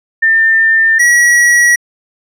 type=tone pair in turn; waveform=sine / square; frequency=1798 / 1920.9 Hz; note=A6 / B6; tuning=+37 / -49 cents; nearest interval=minor second; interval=114 cents; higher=second; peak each=-6 dBFS; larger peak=neither; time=0.22-0.99 / 0.99-1.76 s; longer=neither; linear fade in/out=10 ms; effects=low-pass 11000 Hz 12 dB/octave